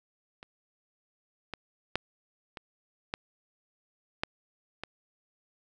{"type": "clicks", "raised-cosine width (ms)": 0.3, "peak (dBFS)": [-29, -20, -11, -24, -15, -12, -20], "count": 7, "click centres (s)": [0.429, 1.537, 1.956, 2.572, 3.139, 4.235, 4.836], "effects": []}